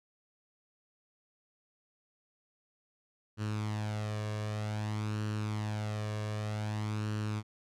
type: tone with flanger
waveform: sawtooth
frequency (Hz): 106.4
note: G#2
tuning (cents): +42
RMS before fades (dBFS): -35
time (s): 3.37-7.43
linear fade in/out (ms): 50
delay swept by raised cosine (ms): 0.69 to 1.79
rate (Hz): 0.53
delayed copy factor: +0.55
effects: low-pass 8000 Hz 12 dB/octave